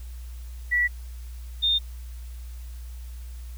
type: tone pair in turn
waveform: sine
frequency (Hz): 1951 / 3641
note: B6 / A#7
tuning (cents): -22 / -41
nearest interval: major seventh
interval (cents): 1081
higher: second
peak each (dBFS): -19 / -19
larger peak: neither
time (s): 0.71-0.88 / 1.62-1.79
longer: neither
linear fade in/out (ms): 20
effects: added 60 Hz sine -35 dBFS peak until 3.57 s + white hiss -54 dBFS RMS until 3.57 s